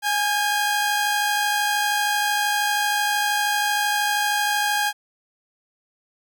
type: tone pair together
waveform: sawtooth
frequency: 830.6 / 1608.3 Hz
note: G#5 / G6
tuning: 0 / +44 cents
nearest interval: major seventh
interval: 1144 cents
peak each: -18 / -20 dBFS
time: 0.02-4.93 s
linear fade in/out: 50 ms
effects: none